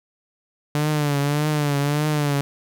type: tone with vibrato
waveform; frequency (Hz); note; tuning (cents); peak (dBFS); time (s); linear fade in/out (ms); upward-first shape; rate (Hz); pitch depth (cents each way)
sawtooth; 146.83; D3; 0; -15; 0.75-2.41; 0; triangle; 1.7; 77
effects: none